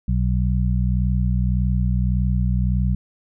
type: harmonic tone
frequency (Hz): 61.74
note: B1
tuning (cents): 0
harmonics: 1 / 2 / 3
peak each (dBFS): -19 / -22 / -24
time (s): 0.08-2.95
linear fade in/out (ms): 5
effects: none